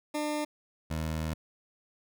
20% pulse tone pair in turn, 300 / 79.21 Hz, D4 / D#2, +37 / +32 cents, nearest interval octave + major seventh, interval 2305 cents, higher first, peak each -25 / -26 dBFS, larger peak first, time 0.14-0.45 / 0.9-1.34 s, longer second, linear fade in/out 10 ms, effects none

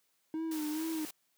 triangle tone with vibrato, 312.9 Hz, D#4, 10 cents sharp, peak -31 dBFS, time 0.34-1.05 s, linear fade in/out 0 ms, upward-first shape sine, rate 2.3 Hz, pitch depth 67 cents each way
white noise, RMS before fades -45 dBFS, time 0.51-1.11 s, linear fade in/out 5 ms
effects white hiss -75 dBFS RMS until 1.37 s + high-pass 150 Hz 12 dB/octave

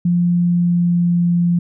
sine tone with pitch glide, 174.61 to 173.3 Hz, F3 to F3, 0 to -13 cents, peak -12 dBFS, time 0.05-1.59 s, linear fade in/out 5 ms, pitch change -13 cents, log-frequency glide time 0.37-1.31 s, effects none

